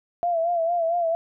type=tone with vibrato; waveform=sine; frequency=678 Hz; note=E5; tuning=49 cents sharp; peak=-20 dBFS; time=0.23-1.15 s; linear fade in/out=0 ms; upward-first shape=sine; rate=4.4 Hz; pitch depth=66 cents each way; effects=none